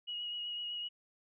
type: tone with vibrato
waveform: sine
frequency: 2897 Hz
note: F#7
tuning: 37 cents flat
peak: -37 dBFS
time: 0.07-0.89 s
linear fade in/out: 20 ms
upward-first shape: sine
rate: 7.9 Hz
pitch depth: 16 cents each way
effects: none